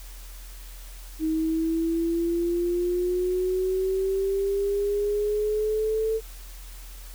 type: exponential sweep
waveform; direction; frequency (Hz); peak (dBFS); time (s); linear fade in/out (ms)
sine; up; 315 to 445.5; -22; 1.19-6.21; 50
effects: added 42 Hz sine -39 dBFS peak until 7.14 s + white hiss -48 dBFS RMS until 7.14 s